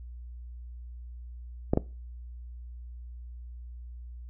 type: clicks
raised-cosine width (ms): 2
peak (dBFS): -9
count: 2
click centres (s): 1.735 / 1.774
effects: noise-tail reverb RT60 0.3 s tail -20 dB re dry + added 60 Hz sine -40 dBFS peak until 4.29 s